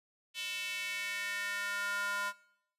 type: tone with high-pass filter sweep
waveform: square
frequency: 202.7 Hz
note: G#3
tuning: 42 cents flat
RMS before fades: -37 dBFS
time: 0.34-2.33 s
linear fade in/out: 50 ms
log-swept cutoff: 2900 to 1200 Hz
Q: 3.6
effects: noise-tail reverb RT60 0.7 s tail -20 dB re dry + resampled to 32000 Hz